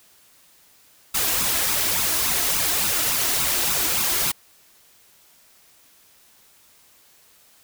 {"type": "noise with flanger", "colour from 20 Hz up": "white", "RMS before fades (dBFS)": -22, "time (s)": [1.14, 4.32], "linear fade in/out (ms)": 10, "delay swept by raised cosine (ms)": [0.78, 3.08], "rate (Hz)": 3.5, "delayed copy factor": 0.55, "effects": ["white hiss -55 dBFS RMS until 7.63 s"]}